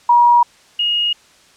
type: tone pair in turn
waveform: sine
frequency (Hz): 957 / 2868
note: A#5 / F7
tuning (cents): +45 / +45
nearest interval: octave + perfect fifth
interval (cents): 1900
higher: second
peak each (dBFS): -7 / -14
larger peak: first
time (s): 0.09-0.43 / 0.79-1.13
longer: neither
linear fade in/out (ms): 5
effects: white hiss -49 dBFS RMS until 1.56 s + low-pass 7000 Hz 12 dB/octave